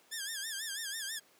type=tone with vibrato; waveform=10% pulse; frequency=1700 Hz; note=G#6; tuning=40 cents sharp; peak=-28 dBFS; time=0.11-1.2 s; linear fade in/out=20 ms; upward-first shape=sine; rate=6.1 Hz; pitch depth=130 cents each way; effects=pink hiss -64 dBFS RMS until 1.39 s + high-pass 300 Hz 12 dB/octave